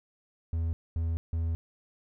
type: tone bursts at uneven times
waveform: triangle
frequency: 82.41 Hz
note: E2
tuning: in tune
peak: -25 dBFS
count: 3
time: 0.53-0.73 / 0.96-1.17 / 1.33-1.55 s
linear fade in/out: 0 ms
effects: none